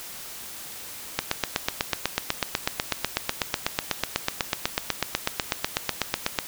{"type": "click train", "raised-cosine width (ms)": 0.2, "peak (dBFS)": -4, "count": 43, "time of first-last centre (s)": [1.19, 6.388], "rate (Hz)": 8.08, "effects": ["white hiss -39 dBFS RMS until 6.47 s"]}